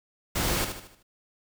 pink noise with echo, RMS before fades -27 dBFS, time 0.35-0.65 s, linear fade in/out 10 ms, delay 76 ms, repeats 5, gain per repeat -7 dB, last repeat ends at 1.03 s, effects none

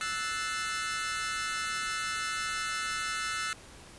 sawtooth chord, F# half-diminished seventh, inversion third, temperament equal, 1318.5 / 1480 / 1760 / 2093 Hz, E6 / F#6 / A6 / C7, 0 / 0 / 0 / 0 cents, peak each -31 / -34 / -35 / -36 dBFS, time 0.01-3.53 s, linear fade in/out 0 ms, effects pink hiss -51 dBFS RMS until 3.98 s + resampled to 24000 Hz

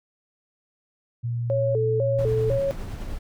sine tone, 118.5 Hz, A#2, 29 cents sharp, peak -24 dBFS, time 1.23-2.59 s, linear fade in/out 20 ms
sine tone with vibrato, 491.6 Hz, B4, 8 cents flat, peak -21 dBFS, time 1.5-2.71 s, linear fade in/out 0 ms, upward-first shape square, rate 2 Hz, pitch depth 200 cents each way
brown noise with tremolo, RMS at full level -31 dBFS, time 2.18-3.19 s, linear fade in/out 10 ms, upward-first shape triangle, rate 9.8 Hz, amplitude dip 35%
effects none

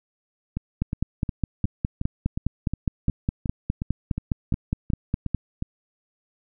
two click trains, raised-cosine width 5 ms, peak -14 / -10 dBFS, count 15 / 23, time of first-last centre 0.57-5.624 / 0.82-5.347 s, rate 2.77 / 4.86 Hz, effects none

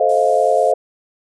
sine chord, F dominant seventh, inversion first, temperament just, 436.5 / 523.8 / 628.6 / 698.5 Hz, A4 / C5 / Eb5 / F5, -14 / +2 / +18 / 0 cents, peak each -19 / -17 / -17 / -16 dBFS, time 0-0.74 s, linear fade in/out 5 ms
violet noise, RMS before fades -34 dBFS, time 0.09-0.72 s, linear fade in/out 5 ms
effects resampled to 22050 Hz

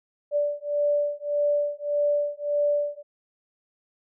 sine beating tone pair, 583 / 584.7 Hz, D5 / D5, -13 / -8 cents, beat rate 1.7 Hz, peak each -25 dBFS, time 0.31-3.03 s, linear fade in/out 50 ms, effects none

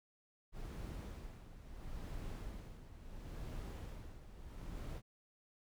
brown noise with tremolo, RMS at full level -44 dBFS, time 0.52-5.02 s, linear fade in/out 50 ms, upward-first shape sine, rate 0.73 Hz, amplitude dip 70%, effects none

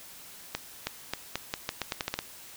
accelerating click train, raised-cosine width 0.2 ms, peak -12 dBFS, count 12, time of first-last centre 0.55-2.19 s, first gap 320 ms, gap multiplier 0.83, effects white hiss -48 dBFS RMS until 2.56 s

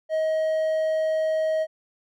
triangle tone, 632 Hz, D#5, 27 cents sharp, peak -19 dBFS, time 0.09-1.67 s, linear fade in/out 50 ms, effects none

